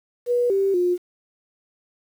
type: tone with pitch steps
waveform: sine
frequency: 485.8 / 391.2 / 356 Hz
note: B4 / G4 / F4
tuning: -29 / -4 / +33 cents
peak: -17 dBFS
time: 0.26-0.98 s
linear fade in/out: 50 ms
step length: 240 ms
effects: 8-bit